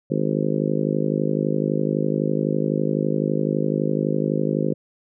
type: harmonic tone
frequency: 51.91 Hz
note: G#1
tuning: in tune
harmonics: 3 / 4 / 5 / 6 / 7 / 8 / 9 / 10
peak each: -25 / -26 / -27 / -28 / -28 / -29 / -30 / -30 dBFS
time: 0.1-4.74 s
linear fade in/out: 10 ms
effects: none